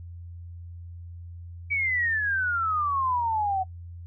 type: exponential sweep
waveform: sine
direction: down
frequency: 2300 to 741 Hz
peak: -23 dBFS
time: 1.7-3.64 s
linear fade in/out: 20 ms
effects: noise-tail reverb RT60 0.1 s tail -21 dB re dry + added 86 Hz sine -38 dBFS peak until 4.06 s